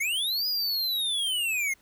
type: linear two-way sweep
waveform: square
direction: up then down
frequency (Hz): 2093 to 4978 to 2093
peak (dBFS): -26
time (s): 0-1.74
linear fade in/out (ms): 10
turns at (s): 0.47
effects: pink hiss -62 dBFS RMS until 1.81 s